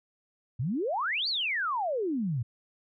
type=exponential two-way sweep; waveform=sine; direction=up then down; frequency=109.3 to 4699 to 109.3 Hz; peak=-27 dBFS; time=0.59-2.43 s; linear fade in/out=10 ms; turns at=1.28 s; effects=none